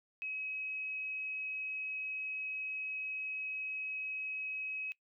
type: tone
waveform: sine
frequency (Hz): 2551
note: D#7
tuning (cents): +43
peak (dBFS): -37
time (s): 0.22-4.92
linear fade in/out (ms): 0
effects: noise-tail reverb RT60 0.1 s tail -20 dB re dry